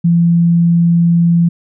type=tone; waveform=sine; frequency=170 Hz; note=F3; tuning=46 cents flat; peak=-7 dBFS; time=0.04-1.49 s; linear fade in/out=10 ms; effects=none